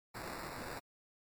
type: noise with sample-and-hold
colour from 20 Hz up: violet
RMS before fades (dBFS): -44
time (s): 0.14-0.8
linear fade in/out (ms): 20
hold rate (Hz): 3150
effects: MP3 96 kbps